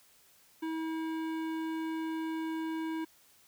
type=tone with hard clipping; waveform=sine; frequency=321.5 Hz; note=E4; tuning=43 cents flat; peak=-35 dBFS; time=0.62-3.05 s; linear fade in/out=10 ms; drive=15 dB; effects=white hiss -63 dBFS RMS until 3.47 s